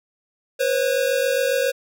square tone pair together, 493.5 / 540.8 Hz, B4 / C#5, -1 / -43 cents, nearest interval major second, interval 158 cents, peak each -23 / -21 dBFS, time 0.59-1.72 s, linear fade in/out 20 ms, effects none

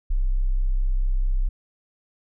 sine tone, 32.3 Hz, C1, 21 cents flat, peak -18 dBFS, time 0.1-1.49 s, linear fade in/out 10 ms, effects none

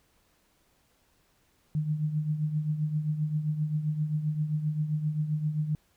sine tone with tremolo, 152.5 Hz, D#3, 34 cents flat, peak -23 dBFS, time 1.75-5.75 s, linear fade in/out 0 ms, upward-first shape triangle, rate 7.6 Hz, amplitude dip 70%, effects pink hiss -68 dBFS RMS until 5.96 s

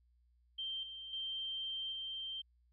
sine tone with level steps, 3142 Hz, G7, 3 cents sharp, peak -38 / -45 / -38 / -40 dBFS, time 0.58-2.42 s, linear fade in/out 10 ms, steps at 0.83 / 1.13 / 1.92 s, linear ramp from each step 2 ms, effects added 60 Hz sine -68 dBFS peak until 2.72 s

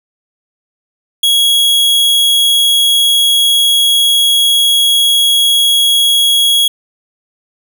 45% pulse tone, 3322 Hz, G#7, in tune, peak -7 dBFS, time 1.23-6.68 s, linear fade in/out 5 ms, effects none

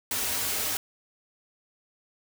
white noise with comb filter, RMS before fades -29 dBFS, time 0.11-0.77 s, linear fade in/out 2 ms, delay 5.8 ms, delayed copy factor -0.6, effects none

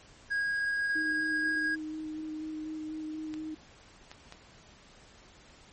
triangle tone, 1640 Hz, G#6, 22 cents flat, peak -26 dBFS, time 0.3-1.76 s, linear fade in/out 20 ms
sine tone with vibrato, 311.1 Hz, D#4, in tune, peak -35 dBFS, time 0.95-3.55 s, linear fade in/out 10 ms, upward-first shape square, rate 4.1 Hz, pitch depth 10 cents each way
clicks, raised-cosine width 0.2 ms, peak -27 dBFS, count 3, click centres 3.34 / 4.115 / 4.324 s
effects pink hiss -56 dBFS RMS until 5.72 s + MP3 32 kbps

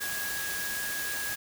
sine tone in noise, 1653 Hz, G#6, 9 cents flat, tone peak -34 dBFS, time 0-1.36 s, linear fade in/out 20 ms, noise white, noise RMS -35 dBFS, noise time 0-1.36 s, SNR -2 dB, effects none

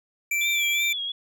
square tone, 2341 Hz, D7, 6 cents flat, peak -23 dBFS, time 0.31-0.93 s, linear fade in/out 5 ms
sine tone with vibrato, 3445 Hz, A7, 37 cents flat, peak -27 dBFS, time 0.41-1.12 s, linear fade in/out 5 ms, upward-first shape sine, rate 2.8 Hz, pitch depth 90 cents each way
effects none

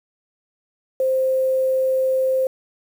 sine tone with quantisation, 523.3 Hz, C5, in tune, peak -16 dBFS, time 1-2.47 s, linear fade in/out 2 ms, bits 7, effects none

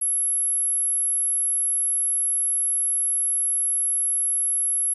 sine tone, 11175 Hz, F9, in tune, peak -20 dBFS, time 0.01-4.94 s, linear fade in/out 10 ms, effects none

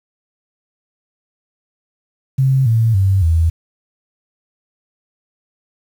sine tone with pitch steps, 133.2 / 113.31 / 96.39 / 81.99 Hz, C3 / A#2 / G2 / E2, +31 / -49 / -29 / -9 cents, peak -10 dBFS, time 2.38-3.5 s, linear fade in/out 10 ms, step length 280 ms, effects 7-bit

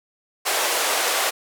pink band-pass noise, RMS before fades -22 dBFS, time 0.45-1.31 s, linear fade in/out 20 ms, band 470 to 14000 Hz, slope 24 dB/octave, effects none

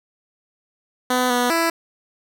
10% pulse tone with pitch steps, 251.3 / 245.2 / 332 Hz, B3 / B3 / E4, +30 / -12 / +12 cents, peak -9 dBFS, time 1.1-1.7 s, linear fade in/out 5 ms, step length 200 ms, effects none

